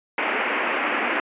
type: band-pass noise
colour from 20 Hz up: white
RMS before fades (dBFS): -24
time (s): 0.18-1.2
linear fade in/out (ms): 2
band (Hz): 230 to 2600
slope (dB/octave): 48
effects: resampled to 8000 Hz